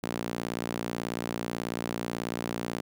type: tone with high-pass filter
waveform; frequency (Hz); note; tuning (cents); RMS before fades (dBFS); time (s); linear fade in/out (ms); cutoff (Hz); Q
sawtooth; 58.27; A#1; 0; -34; 0.03-2.81; 5; 220; 1.1
effects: none